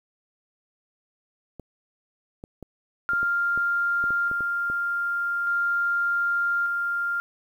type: clicks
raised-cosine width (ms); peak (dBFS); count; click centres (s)
2; -25; 11; 1.597 / 2.439 / 2.627 / 3.134 / 3.23 / 3.576 / 4.04 / 4.106 / 4.314 / 4.407 / 4.7
type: tone with tremolo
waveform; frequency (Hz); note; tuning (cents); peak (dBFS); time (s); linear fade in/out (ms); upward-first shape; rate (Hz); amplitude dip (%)
sine; 1396.9; F6; 0; -21; 3.09-7.2; 0; square; 0.42; 25
effects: 9-bit